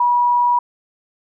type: tone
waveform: sine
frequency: 969 Hz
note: B5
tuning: 33 cents flat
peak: -12 dBFS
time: 0-0.59 s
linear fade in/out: 5 ms
effects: none